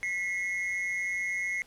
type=tone pair together; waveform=triangle; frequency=1971 / 2158 Hz; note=B6 / C#7; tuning=-4 / -47 cents; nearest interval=major second; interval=157 cents; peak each=-32 / -29 dBFS; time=0.03-1.62 s; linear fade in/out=0 ms; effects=pink hiss -58 dBFS RMS until 1.66 s + low-pass 12000 Hz 12 dB/octave